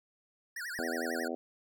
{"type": "tone with vibrato", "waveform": "square", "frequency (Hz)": 1661.2, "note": "G#6", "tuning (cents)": 0, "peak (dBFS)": -38, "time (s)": [0.56, 1.28], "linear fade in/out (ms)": 5, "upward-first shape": "sine", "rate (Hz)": 11, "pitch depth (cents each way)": 270}
{"type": "harmonic tone", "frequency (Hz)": 83.2, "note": "E2", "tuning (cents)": 17, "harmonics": [3, 4, 5, 6, 7, 8, 9], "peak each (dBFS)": [-39, -40, -41, -42, -42, -43, -44], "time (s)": [0.79, 1.35], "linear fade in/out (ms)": 0}
{"effects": []}